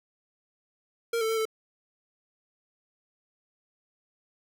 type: tone with pitch steps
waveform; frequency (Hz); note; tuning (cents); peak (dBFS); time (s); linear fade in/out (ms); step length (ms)
square; 463.9 / 443.1 / 447.9 / 440.1; A#4 / A4 / A4 / A4; -8 / +12 / +31 / 0; -26; 1.13-1.454; 5; 81
effects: none